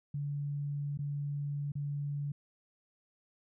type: tone with dropouts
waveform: sine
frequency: 143.8 Hz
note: D3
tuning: 36 cents flat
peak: -33 dBFS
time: 0.14-2.32 s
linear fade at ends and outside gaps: 5 ms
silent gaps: 0.975-0.989 / 1.72-1.753 s
effects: none